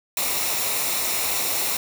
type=noise with comb filter; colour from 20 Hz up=white; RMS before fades=-24 dBFS; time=0.17-1.77 s; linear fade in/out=2 ms; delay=0.63 ms; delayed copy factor=-0.5; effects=none